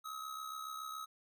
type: tone with amplitude modulation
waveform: square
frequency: 1278 Hz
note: D#6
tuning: 46 cents sharp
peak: -40 dBFS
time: 0.04-1.06 s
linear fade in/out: 20 ms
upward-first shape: sine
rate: 67.1 Hz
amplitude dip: 60%
effects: none